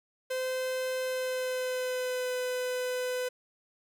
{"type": "tone with pitch glide", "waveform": "45% pulse", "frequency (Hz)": [515, 502.4], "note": ["C5", "B4"], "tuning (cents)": [-28, 30], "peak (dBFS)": -30, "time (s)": [0.3, 3.29], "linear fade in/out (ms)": 10, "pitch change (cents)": -42, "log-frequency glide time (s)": [1.03, 2.35], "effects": ["11-bit"]}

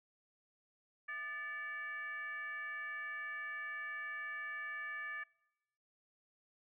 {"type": "tone with frequency modulation", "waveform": "sine", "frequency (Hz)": 1747, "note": "A6", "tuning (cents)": -13, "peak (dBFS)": -40, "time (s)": [1.08, 5.24], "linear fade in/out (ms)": 10, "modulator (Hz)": 541, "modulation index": 0.73, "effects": ["noise-tail reverb RT60 0.9 s tail -24 dB re dry"]}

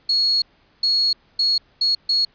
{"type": "tone bursts at uneven times", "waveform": "sine", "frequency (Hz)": 4328, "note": "C#8", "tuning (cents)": -42, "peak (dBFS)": -15, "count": 5, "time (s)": [[0.09, 0.42], [0.83, 1.13], [1.39, 1.58], [1.81, 1.95], [2.09, 2.25]], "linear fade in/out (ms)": 5, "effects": ["pink hiss -58 dBFS RMS until 2.34 s", "resampled to 11025 Hz"]}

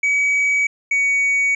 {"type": "tone pair in turn", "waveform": "triangle", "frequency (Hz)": [2271, 2250], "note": ["C#7", "C#7"], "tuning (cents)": [41, 25], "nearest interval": "unison", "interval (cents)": 16, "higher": "first", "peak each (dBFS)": -13, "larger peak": "neither", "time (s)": [[0.03, 0.67], [0.91, 1.55]], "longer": "neither", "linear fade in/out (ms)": 5, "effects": ["resampled to 22050 Hz"]}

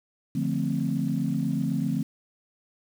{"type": "chord", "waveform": "sine", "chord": "D minor seventh", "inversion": "none", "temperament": "equal with one note detuned", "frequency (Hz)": [146.83, 174.61, 222.8, 261.6], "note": ["D3", "F3", "A3", "C4"], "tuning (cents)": [0, 0, 22, 0], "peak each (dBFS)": -29, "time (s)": [0.35, 2.03], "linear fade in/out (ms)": 5, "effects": ["tanh soft clip ceiling -14 dBFS", "8-bit"]}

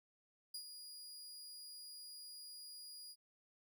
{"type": "tone with ADSR envelope", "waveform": "sawtooth", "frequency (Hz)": 4876, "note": "D#8", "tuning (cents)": -36, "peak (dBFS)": -40, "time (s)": [0.54, 3.16], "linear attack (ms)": 6, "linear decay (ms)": 81, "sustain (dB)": -8, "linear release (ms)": 52, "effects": []}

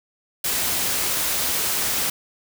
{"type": "noise", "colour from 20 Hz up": "white", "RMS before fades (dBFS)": -23, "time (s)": [0.44, 2.1], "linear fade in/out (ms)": 5, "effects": []}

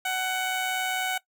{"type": "tone with amplitude modulation", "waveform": "15% pulse", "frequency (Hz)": 747, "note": "F#5", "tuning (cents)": 16, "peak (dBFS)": -18, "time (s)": [0.05, 1.18], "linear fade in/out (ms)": 5, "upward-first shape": "sine", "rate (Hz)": 124, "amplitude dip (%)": 30, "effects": ["noise-tail reverb RT60 0.1 s tail -19 dB re dry"]}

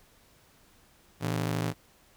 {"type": "ring-modulated tone", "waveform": "sawtooth", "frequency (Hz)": 138.59, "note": "C#3", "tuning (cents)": 0, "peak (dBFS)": -21, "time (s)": [1.2, 1.74], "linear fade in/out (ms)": 50, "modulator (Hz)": 26.5, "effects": ["pink hiss -61 dBFS RMS until 2.16 s"]}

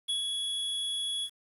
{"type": "tone with ADSR envelope", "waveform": "square", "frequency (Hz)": 3367, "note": "G#7", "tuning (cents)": 23, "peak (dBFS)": -28, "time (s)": [0.08, 1.3], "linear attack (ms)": 17, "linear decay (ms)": 120, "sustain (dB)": -3, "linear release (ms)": 65, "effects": ["resampled to 32000 Hz", "9-bit"]}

